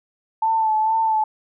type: tone with vibrato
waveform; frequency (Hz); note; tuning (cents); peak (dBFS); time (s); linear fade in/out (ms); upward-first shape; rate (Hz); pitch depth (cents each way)
sine; 880; A5; 0; -16; 0.42-1.24; 5; sine; 2.2; 32
effects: none